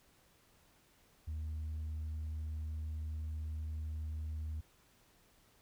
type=tone with tanh clipping; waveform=sine; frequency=77.78 Hz; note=D#2; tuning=in tune; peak=-38 dBFS; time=1.27-4.61 s; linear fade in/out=10 ms; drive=1 dB; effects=pink hiss -68 dBFS RMS until 5.61 s